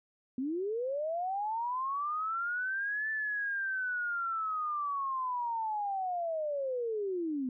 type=linear two-way sweep; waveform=sine; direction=up then down; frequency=246.1 to 1763 to 246.1 Hz; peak=-31 dBFS; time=0.38-7.49 s; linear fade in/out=2 ms; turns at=3.1 s; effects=none